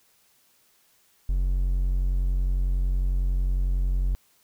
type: tone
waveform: triangle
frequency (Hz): 45.49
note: F#1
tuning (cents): -29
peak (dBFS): -19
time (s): 1.29-4.15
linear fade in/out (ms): 0
effects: white hiss -63 dBFS RMS until 4.43 s